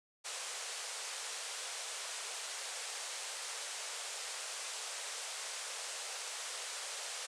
white band-pass noise, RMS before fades -43 dBFS, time 0.24-7.27 s, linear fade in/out 20 ms, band 440 to 9300 Hz, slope 48 dB/octave, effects none

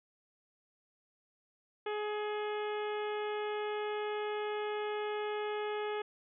harmonic tone with a mistuned harmonic, 420.3 Hz, G#4, 21 cents sharp, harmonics 1 / 2 / 3 / 4 / 5 / 6 / 7 / 8, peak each -35 / -41 / -45 / -47 / -49 / -51 / -52 / -53 dBFS, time 1.86-6.02 s, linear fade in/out 5 ms, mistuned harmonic 5, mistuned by +19 cents, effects none

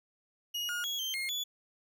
35% pulse tone with pitch steps, 2882 / 1433 / 3332 / 3139 / 2139 / 3434 Hz, F#7 / F6 / G#7 / G7 / C7 / A7, -46 / +44 / +5 / +2 / +38 / -43 cents, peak -31 dBFS, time 0.54-1.44 s, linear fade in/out 10 ms, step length 150 ms, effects none

